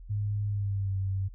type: tone with pitch glide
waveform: sine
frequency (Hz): 103.2 to 96.29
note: G#2 to G2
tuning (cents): -10 to -30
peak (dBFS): -27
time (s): 0.09-1.29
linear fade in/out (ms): 20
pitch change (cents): -120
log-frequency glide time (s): 0.47-0.96
effects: added 42 Hz sine -43 dBFS peak until 1.34 s